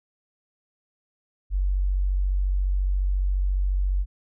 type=tone; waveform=sine; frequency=47.19 Hz; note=F#1; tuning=35 cents sharp; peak=-20 dBFS; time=1.5-4.06 s; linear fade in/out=50 ms; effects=none